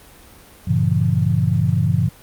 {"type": "chord", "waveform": "sine", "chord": "G diminished seventh", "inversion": "none", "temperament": "just", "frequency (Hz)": [98, 117.6, 141.12, 169.34], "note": ["G2", "Bb2", "Db3", "Fb3"], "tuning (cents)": [0, 16, 31, 47], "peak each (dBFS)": -20, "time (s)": [0.67, 2.09], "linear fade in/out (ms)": 10, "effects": ["pink hiss -45 dBFS RMS until 2.22 s", "Opus 32 kbps"]}